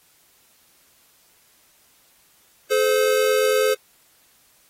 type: tone pair together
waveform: square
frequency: 429 / 518 Hz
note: A4 / C5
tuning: -44 / -17 cents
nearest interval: minor third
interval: 327 cents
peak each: -20 dBFS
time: 2.7-3.75 s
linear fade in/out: 20 ms
effects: white hiss -58 dBFS RMS until 4.69 s + AAC 48 kbps